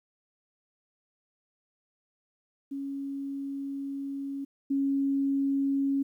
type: tone pair in turn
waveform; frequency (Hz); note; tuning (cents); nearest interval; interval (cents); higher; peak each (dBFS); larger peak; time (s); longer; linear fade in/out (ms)
sine; 276.7 / 275.6; C#4 / C#4; -3 / -10; unison; 7; first; -32 / -24; second; 2.71-4.45 / 4.7-6.03; first; 10
effects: 11-bit